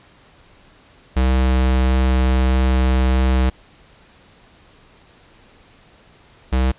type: tone pair in turn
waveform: square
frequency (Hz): 64.4 / 64.4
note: C2 / C2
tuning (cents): -27 / -27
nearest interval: unison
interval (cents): 0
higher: neither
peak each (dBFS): -14 / -15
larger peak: first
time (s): 1.16-3.5 / 6.52-6.72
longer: first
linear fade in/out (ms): 10
effects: pink hiss -50 dBFS RMS until 6.78 s + resampled to 8000 Hz